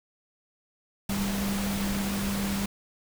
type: tone in noise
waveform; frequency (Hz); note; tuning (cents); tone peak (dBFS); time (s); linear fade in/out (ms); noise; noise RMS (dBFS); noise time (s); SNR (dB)
sine; 198.6; G3; +23; -28; 1.09-2.66; 5; pink; -33; 1.09-2.66; +2
effects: none